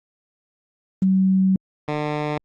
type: tone pair in turn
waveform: sine / 10% pulse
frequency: 189.7 / 149.77 Hz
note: F#3 / D3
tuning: +43 / +34 cents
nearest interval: major third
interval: 409 cents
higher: first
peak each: -14 dBFS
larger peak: neither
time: 1.02-1.56 / 1.88-2.38 s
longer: first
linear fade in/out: 2 ms
effects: low-pass 3000 Hz 12 dB/octave + Opus 24 kbps

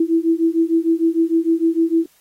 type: beating tone pair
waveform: sine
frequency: 326.2 / 332.8 Hz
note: E4 / E4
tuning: -18 / +17 cents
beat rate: 6.6 Hz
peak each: -17 dBFS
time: 0-2.06 s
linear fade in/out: 5 ms
effects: white hiss -56 dBFS RMS until 2.2 s + AAC 48 kbps

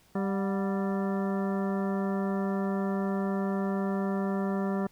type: harmonic tone with a mistuned harmonic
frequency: 196 Hz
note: G3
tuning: in tune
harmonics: 1 / 2 / 3 / 4 / 5 / 6 / 7 / 9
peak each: -28 / -34 / -38 / -40 / -42 / -44 / -45 / -47 dBFS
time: 0.15-4.87 s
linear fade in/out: 5 ms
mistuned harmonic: 4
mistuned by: -100 cents
effects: pink hiss -62 dBFS RMS until 4.91 s

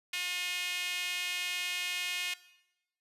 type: tone with high-pass filter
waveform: sawtooth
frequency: 358.2 Hz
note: F4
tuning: 44 cents sharp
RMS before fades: -35 dBFS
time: 0.13-2.34 s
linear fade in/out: 5 ms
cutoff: 2500 Hz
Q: 2.6
effects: noise-tail reverb RT60 0.9 s tail -18 dB re dry + resampled to 32000 Hz

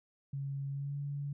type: tone with pitch glide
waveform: sine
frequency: 138.59 to 142.49 Hz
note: C#3 to C#3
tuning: 0 to +48 cents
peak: -35 dBFS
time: 0.33-1.33 s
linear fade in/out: 5 ms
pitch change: +48 cents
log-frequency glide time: 0.7-0.96 s
effects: none

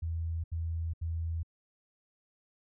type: tone bursts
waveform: sine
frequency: 82.41 Hz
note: E2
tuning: in tune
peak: -31 dBFS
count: 3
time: 0.02-1.432 s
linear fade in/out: 10 ms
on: 420 ms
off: 76 ms
effects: none

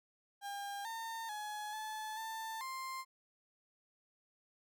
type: tone with pitch steps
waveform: 35% pulse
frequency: 804 / 908 / 843 / 865 / 890 / 1050 Hz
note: G5 / A#5 / G#5 / A5 / A5 / C6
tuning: +44 / -46 / +26 / -30 / +20 / +6 cents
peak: -39 dBFS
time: 0.41-3.05 s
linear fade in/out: 50 ms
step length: 440 ms
effects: none

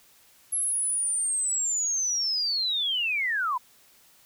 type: linear sweep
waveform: sine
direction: down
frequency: 11175 to 943 Hz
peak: -24 dBFS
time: 0.52-3.58 s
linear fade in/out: 10 ms
effects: white hiss -58 dBFS RMS until 4.25 s

